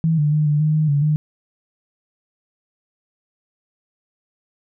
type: tone with pitch steps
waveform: sine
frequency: 162.1 / 148.4 / 152.1 / 148.2 / 153.7 / 154.8 / 143.3 / 152 Hz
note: E3 / D3 / D#3 / D3 / D#3 / D#3 / D3 / D#3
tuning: -29 / +18 / -39 / +16 / -21 / -9 / -42 / -40 cents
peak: -14 dBFS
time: 0.04-1.16 s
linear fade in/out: 0 ms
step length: 140 ms
effects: none